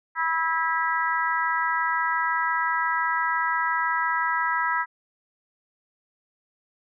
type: harmonic tone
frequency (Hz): 325.8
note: E4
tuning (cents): -20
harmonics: 3 / 4 / 5 / 6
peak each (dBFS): -26 / -27 / -28 / -29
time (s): 0.15-4.86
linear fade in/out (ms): 50
effects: none